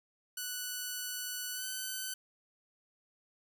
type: tone with pitch glide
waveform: 5% pulse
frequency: 1483 to 1515.9 Hz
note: F#6 to F#6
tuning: +4 to +42 cents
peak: -26 dBFS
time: 0.37-2.14 s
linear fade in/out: 5 ms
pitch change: +38 cents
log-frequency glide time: 1.53-1.66 s
effects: none